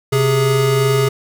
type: tone pair together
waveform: square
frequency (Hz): 130.81 / 415.3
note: C3 / G#4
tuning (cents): 0 / 0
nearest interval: octave + minor sixth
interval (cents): 2000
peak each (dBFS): -16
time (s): 0.12-1.09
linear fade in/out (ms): 10
effects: none